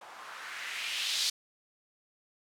violet noise with low-pass filter sweep, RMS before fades -36 dBFS, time 0.01-1.3 s, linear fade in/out 5 ms, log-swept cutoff 850 to 4500 Hz, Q 2.2, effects none

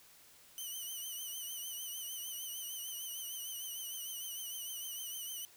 5% pulse tone with vibrato, 3007 Hz, F#7, 27 cents sharp, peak -33 dBFS, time 0.58-5.45 s, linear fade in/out 0 ms, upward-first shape triangle, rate 6.6 Hz, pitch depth 76 cents each way, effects white hiss -61 dBFS RMS until 5.56 s

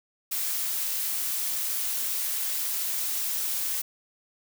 blue noise, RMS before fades -29 dBFS, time 0.31-3.82 s, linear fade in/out 10 ms, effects none

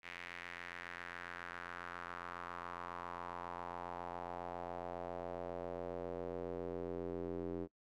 square tone with band-pass filter sweep, 43.66 Hz, F1, in tune, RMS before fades -45 dBFS, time 0.02-7.68 s, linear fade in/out 50 ms, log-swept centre 2200 to 360 Hz, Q 2.6, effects noise-tail reverb RT60 0.1 s tail -24 dB re dry

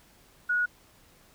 sine tone, 1456 Hz, F#6, 28 cents flat, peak -23 dBFS, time 0.49-0.66 s, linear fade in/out 10 ms, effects pink hiss -59 dBFS RMS until 1.34 s

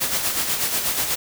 white noise with tremolo, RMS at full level -21 dBFS, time 0-1.16 s, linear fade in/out 20 ms, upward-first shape sine, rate 8.2 Hz, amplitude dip 50%, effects none

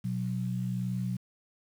sine tone pair together, 123.4 / 184.89 Hz, B2 / F#3, -1 / -1 cents, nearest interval perfect fifth, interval 700 cents, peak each -32 / -32 dBFS, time 0.04-1.17 s, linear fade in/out 10 ms, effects 9-bit

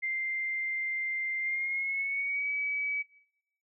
sine tone with pitch glide, 2093 to 2282 Hz, C7 to C#7, 0 to +50 cents, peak -29 dBFS, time 0.02-3.03 s, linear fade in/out 20 ms, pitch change +150 cents, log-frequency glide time 1.4-2.5 s, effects noise-tail reverb RT60 0.8 s tail -20 dB re dry

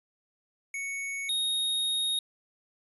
square tone pair in turn, 2220 / 3734 Hz, C#7 / A#7, +2 / +2 cents, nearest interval major sixth, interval 900 cents, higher second, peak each -33 / -27 dBFS, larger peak second, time 0.74-1.29 / 1.29-2.19 s, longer second, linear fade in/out 2 ms, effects resampled to 32000 Hz

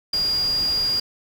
sine tone in noise, 4830 Hz, D8, 48 cents sharp, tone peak -19 dBFS, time 0.13-1 s, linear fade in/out 5 ms, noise pink, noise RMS -35 dBFS, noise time 0.13-1 s, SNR +13 dB, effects none

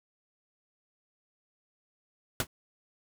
pink noise with exponential decay, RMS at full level -23 dBFS, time 2.4-2.47 s, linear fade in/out 2 ms, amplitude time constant 15 ms, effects none

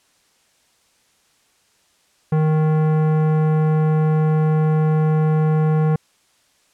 sine tone with tanh clipping, 155.56 Hz, D#3, in tune, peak -16 dBFS, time 2.32-5.96 s, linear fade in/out 5 ms, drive 16 dB, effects white hiss -60 dBFS RMS until 6.73 s + low-pass 9000 Hz 12 dB/octave

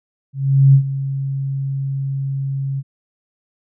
sine tone with ADSR envelope, 136.6 Hz, C#3, 25 cents flat, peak -5 dBFS, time 0.33-2.83 s, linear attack 410 ms, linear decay 85 ms, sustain -14 dB, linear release 43 ms, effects none

